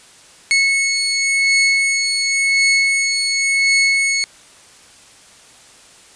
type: beating tone pair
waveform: sawtooth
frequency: 2196 / 2196.92 Hz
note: C#7 / C#7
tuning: -17 / -16 cents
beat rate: 0.92 Hz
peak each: -17 / -11 dBFS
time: 0.51-4.24 s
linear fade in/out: 0 ms
effects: white hiss -45 dBFS RMS until 6.15 s + resampled to 22050 Hz